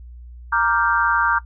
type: chord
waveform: sine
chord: G minor seventh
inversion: first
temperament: equal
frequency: 932.3 / 1174.7 / 1396.9 / 1568 Hz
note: Bb5 / D6 / F6 / G6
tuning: 0 / 0 / 0 / 0 cents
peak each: -21 dBFS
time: 0.52-1.39 s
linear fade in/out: 10 ms
effects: noise-tail reverb RT60 0.1 s tail -18 dB re dry + added 60 Hz sine -36 dBFS peak until 1.45 s